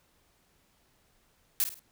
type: noise with echo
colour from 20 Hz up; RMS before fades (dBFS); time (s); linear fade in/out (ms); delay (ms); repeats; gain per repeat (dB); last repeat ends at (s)
blue; -26; 1.6-1.64; 0; 51; 3; -9; 1.793
effects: pink hiss -68 dBFS RMS until 1.91 s